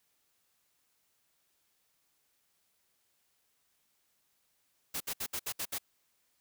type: noise bursts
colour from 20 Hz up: white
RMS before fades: -36 dBFS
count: 7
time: 4.94-5.785 s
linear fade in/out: 10 ms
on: 65 ms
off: 65 ms
effects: white hiss -75 dBFS RMS until 6.4 s